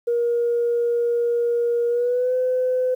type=tone with pitch glide; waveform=sine; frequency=473.8 to 507.8 Hz; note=A#4 to B4; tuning=+28 to +48 cents; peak=-17 dBFS; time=0.07-2.95 s; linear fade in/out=10 ms; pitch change=+120 cents; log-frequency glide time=1.88-2.34 s; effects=tanh soft clip ceiling -13 dBFS + 9-bit